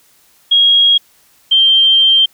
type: tone pair in turn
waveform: sine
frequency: 3283 / 3153 Hz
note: G#7 / G7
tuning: -21 / +9 cents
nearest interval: minor second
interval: 70 cents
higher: first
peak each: -6 dBFS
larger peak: neither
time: 0.51-0.98 / 1.51-2.26 s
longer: second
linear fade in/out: 10 ms
effects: white hiss -51 dBFS RMS until 2.33 s